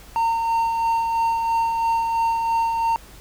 triangle tone with tremolo, 915 Hz, A#5, 32 cents flat, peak -15 dBFS, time 0.16-2.96 s, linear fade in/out 0 ms, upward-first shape sine, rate 3 Hz, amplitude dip 35%, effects added 50 Hz sine -45 dBFS peak until 3.2 s + pink hiss -46 dBFS RMS until 3.2 s

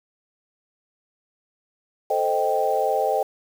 sine chord, A half-diminished seventh, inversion none, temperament equal, 440 / 523.3 / 622.3 / 784 Hz, A4 / C5 / Eb5 / G5, 0 / 0 / 0 / 0 cents, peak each -26 / -25 / -25 / -23 dBFS, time 2.1-3.23 s, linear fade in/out 5 ms, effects 7-bit

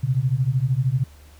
sine beating tone pair, 123.47 / 136.47 Hz, B2 / C#3, 0 / -27 cents, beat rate 13 Hz, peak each -21 dBFS, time 0.03-1.04 s, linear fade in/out 10 ms, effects added 73 Hz sine -45 dBFS peak until 1.39 s + pink hiss -53 dBFS RMS until 1.39 s

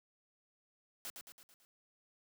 white noise with echo, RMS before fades -44 dBFS, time 1.05-1.1 s, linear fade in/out 0 ms, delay 110 ms, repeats 5, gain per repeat -5 dB, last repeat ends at 1.65 s, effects high-pass 150 Hz 12 dB/octave

